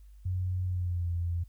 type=tone with pitch glide; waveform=sine; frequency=91.7 to 86.05 Hz; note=F#2 to F2; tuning=-15 to -25 cents; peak=-28 dBFS; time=0.25-1.44 s; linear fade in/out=10 ms; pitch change=-110 cents; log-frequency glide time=0.65-1.11 s; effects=added 50 Hz sine -49 dBFS peak until 1.48 s + white hiss -73 dBFS RMS until 1.48 s